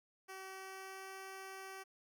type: tone with pitch glide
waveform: 10% pulse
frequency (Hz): 381.3 to 384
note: G4 to G4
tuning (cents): -48 to -36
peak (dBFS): -39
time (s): 0.28-1.84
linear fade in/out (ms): 20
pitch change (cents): +12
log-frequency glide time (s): 0.47-1.15
effects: none

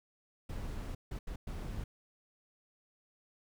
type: noise bursts at uneven times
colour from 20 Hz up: brown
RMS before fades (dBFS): -40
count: 4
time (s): 0.49-0.95 / 1.11-1.19 / 1.27-1.36 / 1.47-1.84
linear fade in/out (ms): 5
effects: none

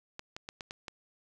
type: clicks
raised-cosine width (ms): 0.2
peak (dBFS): -23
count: 6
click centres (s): 0.194 / 0.365 / 0.489 / 0.608 / 0.709 / 0.882
effects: none

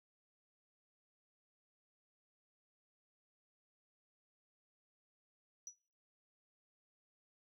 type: tone with exponential decay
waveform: sine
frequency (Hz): 5880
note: F#8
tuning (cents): -12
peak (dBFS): -40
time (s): 5.67-5.76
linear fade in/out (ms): 1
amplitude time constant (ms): 19
effects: noise-tail reverb RT60 0.5 s tail -26 dB re dry + tanh soft clip ceiling -41 dBFS

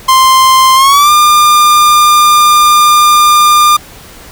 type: tone with pitch glide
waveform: 45% pulse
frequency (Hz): 1046.5 to 1202.1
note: C6 to D6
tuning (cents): 0 to +40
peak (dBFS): -3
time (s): 0.08-3.77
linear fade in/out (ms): 10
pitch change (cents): +240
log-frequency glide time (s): 0.75-1.11
effects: pink hiss -33 dBFS RMS until 4.31 s

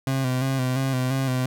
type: tone with vibrato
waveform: 30% pulse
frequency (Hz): 130.81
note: C3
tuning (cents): 0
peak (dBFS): -19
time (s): 0.07-1.46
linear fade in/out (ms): 2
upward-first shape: square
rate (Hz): 2.9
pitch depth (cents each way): 41
effects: none

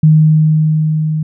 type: tone with level ramp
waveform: sine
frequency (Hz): 155.56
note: D#3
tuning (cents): 0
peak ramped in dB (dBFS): -3 to -13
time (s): 0.03-1.23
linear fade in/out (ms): 5
effects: none

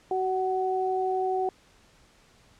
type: tone pair together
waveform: sine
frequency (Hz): 376.5 / 748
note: F#4 / F#5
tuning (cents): +30 / +19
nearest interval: octave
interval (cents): 1189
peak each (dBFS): -27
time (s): 0.11-1.49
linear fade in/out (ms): 2
effects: pink hiss -59 dBFS RMS until 2.59 s + low-pass 8000 Hz 12 dB/octave

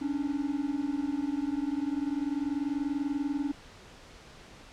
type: tone pair together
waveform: triangle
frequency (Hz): 277.2 / 297.5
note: C#4 / D4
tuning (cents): 0 / +22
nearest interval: minor second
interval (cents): 122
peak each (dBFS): -29 / -30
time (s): 0.01-3.52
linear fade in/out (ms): 10
effects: pink hiss -51 dBFS RMS until 4.72 s + low-pass 6000 Hz 12 dB/octave

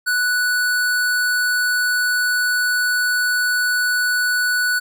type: tone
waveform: square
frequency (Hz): 1480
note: F#6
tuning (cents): 0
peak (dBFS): -17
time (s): 0.06-4.8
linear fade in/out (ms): 20
effects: none

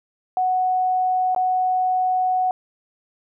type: tone with dropouts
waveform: sine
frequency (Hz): 740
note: F#5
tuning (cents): 0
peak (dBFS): -17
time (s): 0.37-2.51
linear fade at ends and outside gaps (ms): 1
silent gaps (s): 1.348-1.362
effects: none

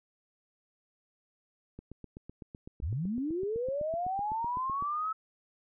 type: click train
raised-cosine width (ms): 3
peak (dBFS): -31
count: 25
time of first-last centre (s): 1.79-4.824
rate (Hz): 7.91
type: linear sweep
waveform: sine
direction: up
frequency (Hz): 56.3 to 1308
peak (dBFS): -30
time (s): 2.82-5.13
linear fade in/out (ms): 10
effects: none

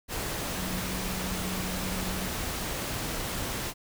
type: tone in noise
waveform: sine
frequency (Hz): 185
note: F#3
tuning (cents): 0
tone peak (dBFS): -35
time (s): 0.54-2.3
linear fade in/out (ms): 50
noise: pink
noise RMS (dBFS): -33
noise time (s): 0.08-3.74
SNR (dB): -5
effects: none

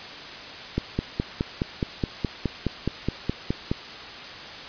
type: click train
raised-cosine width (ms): 3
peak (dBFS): -10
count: 15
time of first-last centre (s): 0.78-3.715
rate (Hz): 4.77
effects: white hiss -38 dBFS RMS until 4.68 s + resampled to 11025 Hz

